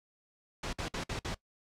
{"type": "noise bursts", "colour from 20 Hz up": "pink", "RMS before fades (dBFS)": -36, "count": 5, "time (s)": [0.63, 1.346], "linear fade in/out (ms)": 5, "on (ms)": 100, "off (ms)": 54, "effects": ["noise-tail reverb RT60 0.1 s tail -20 dB re dry", "low-pass 6000 Hz 12 dB/octave"]}